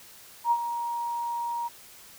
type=tone with ADSR envelope; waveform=sine; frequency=943 Hz; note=A#5; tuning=20 cents sharp; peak=-18 dBFS; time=0.44-1.69 s; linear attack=72 ms; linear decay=56 ms; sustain=-10 dB; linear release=24 ms; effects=white hiss -50 dBFS RMS until 2.18 s